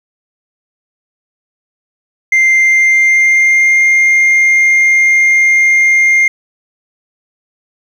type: tone with pitch glide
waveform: sine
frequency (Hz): 2093 to 2114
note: C7 to C7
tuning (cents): 0 to +17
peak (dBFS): -3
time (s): 2.32-6.28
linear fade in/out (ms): 5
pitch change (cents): +17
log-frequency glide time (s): 2.58-3.83
effects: tanh soft clip ceiling -5 dBFS + 7-bit